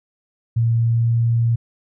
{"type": "tone with pitch glide", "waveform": "sine", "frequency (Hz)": [115.6, 116.47], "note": ["A#2", "A#2"], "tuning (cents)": [-14, -1], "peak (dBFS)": -14, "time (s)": [0.56, 1.56], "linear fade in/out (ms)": 10, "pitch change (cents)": 13, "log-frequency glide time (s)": [0.77, 1.13], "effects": []}